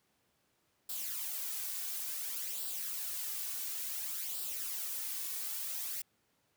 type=noise with flanger; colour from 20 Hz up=blue; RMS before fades=-39 dBFS; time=0.89-6.02 s; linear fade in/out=5 ms; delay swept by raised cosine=0.23 to 2.73 ms; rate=0.57 Hz; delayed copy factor=+0.55; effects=pink hiss -75 dBFS RMS until 6.56 s + high-pass 100 Hz 12 dB/octave